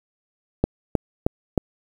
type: click train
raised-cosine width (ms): 2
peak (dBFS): -4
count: 4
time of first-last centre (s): 0.64-1.578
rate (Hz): 3.2
effects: 7-bit